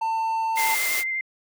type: tone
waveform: triangle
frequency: 896 Hz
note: A5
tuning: 31 cents sharp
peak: -20 dBFS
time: 0.01-0.75 s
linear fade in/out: 10 ms
type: noise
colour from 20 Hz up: white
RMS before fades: -27 dBFS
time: 0.55-1.04 s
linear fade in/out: 50 ms
type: tone with vibrato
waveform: sine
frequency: 2087 Hz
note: C7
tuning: 5 cents flat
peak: -24 dBFS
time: 0.57-1.21 s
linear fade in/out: 2 ms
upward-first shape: sine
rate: 12 Hz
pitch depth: 17 cents each way
effects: high-pass 400 Hz 12 dB/octave